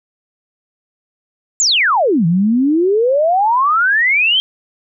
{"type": "exponential two-way sweep", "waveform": "sine", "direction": "down then up", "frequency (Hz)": [7600, 160, 3219], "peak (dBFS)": -10, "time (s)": [1.6, 4.4], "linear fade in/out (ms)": 0, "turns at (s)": 2.26, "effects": []}